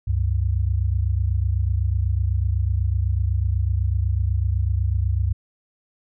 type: tone pair together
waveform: sine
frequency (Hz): 68.68 / 96.7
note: C#2 / G2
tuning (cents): -15 / -23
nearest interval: tritone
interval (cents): 592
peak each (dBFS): -21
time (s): 0.07-5.33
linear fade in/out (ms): 10
effects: none